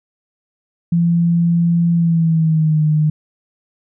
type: tone with pitch glide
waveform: sine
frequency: 170 to 153.21 Hz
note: F3 to D#3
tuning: -46 to -26 cents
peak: -11 dBFS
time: 0.92-3.1 s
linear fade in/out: 5 ms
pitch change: -180 cents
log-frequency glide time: 1.93-2.83 s
effects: none